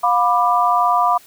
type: chord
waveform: sine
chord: B diminished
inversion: second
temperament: just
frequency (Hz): 711.2 / 987.8 / 1185.3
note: F5 / B5 / D6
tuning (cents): +31 / 0 / +16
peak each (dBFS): -17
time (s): 0.03-1.18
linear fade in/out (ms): 10
effects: white hiss -47 dBFS RMS until 1.26 s